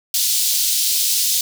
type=high-pass noise; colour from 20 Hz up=pink; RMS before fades=-18 dBFS; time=0.14-1.41 s; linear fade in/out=2 ms; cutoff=3800 Hz; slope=24 dB/octave; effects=none

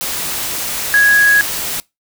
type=tone in noise; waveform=sine; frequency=1661.2 Hz; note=G#6; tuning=in tune; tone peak=-7 dBFS; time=0.94-1.41 s; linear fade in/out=0 ms; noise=white; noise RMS=-21 dBFS; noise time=0.01-1.8 s; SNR=+11 dB; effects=noise-tail reverb RT60 0.2 s tail -23 dB re dry

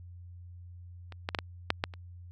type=clicks; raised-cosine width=0.3 ms; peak=-29 / -15 / -12 / -14 / -8 / -11 / -30 dBFS; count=7; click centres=1.123 / 1.289 / 1.348 / 1.388 / 1.704 / 1.839 / 1.938 s; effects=added 88 Hz sine -45 dBFS peak until 2.31 s

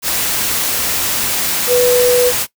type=tone in noise; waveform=sine; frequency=492.8 Hz; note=B4; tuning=4 cents flat; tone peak=-9 dBFS; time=1.67-2.33 s; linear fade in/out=50 ms; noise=white; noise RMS=-17 dBFS; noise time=0.02-2.47 s; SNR=+5 dB; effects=noise-tail reverb RT60 0.1 s tail -18 dB re dry

